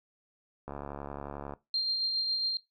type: click train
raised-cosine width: 1 ms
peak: -25 dBFS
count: 62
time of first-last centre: 0.68-1.537 s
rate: 71.2 Hz
type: tone with tremolo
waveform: sine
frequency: 4186 Hz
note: C8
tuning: in tune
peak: -26 dBFS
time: 1.74-2.57 s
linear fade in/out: 2 ms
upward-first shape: sine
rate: 7.3 Hz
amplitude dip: 30%
effects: noise-tail reverb RT60 0.2 s tail -18 dB re dry